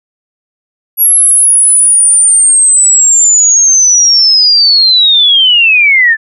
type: linear sweep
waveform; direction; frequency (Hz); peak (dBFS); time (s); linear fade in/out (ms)
sine; down; 11410 to 1728; -3; 0.97-6.17; 50
effects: none